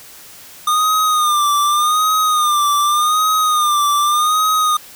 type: tone with vibrato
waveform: square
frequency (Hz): 1215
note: D#6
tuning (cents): -42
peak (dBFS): -13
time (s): 0.67-4.77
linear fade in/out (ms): 5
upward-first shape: sine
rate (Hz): 0.85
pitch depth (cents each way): 68
effects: white hiss -39 dBFS RMS until 4.95 s